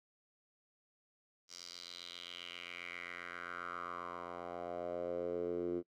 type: tone with band-pass filter sweep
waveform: 10% pulse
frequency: 87.5 Hz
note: F2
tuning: 4 cents sharp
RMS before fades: -43 dBFS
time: 1.48-5.83 s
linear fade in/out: 50 ms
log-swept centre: 5500 to 340 Hz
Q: 4
effects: noise-tail reverb RT60 0.1 s tail -25 dB re dry